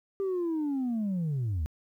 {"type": "linear sweep", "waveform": "sine", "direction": "down", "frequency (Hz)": [396.7, 69.3], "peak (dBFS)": -25, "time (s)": [0.2, 1.66], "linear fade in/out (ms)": 0, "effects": ["tanh soft clip ceiling -26 dBFS", "11-bit"]}